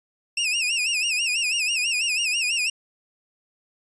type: tone with vibrato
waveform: sawtooth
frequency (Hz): 2637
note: E7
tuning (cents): 0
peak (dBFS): -18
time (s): 0.37-2.7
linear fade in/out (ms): 5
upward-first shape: sine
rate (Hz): 6.1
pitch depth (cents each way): 140
effects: resampled to 22050 Hz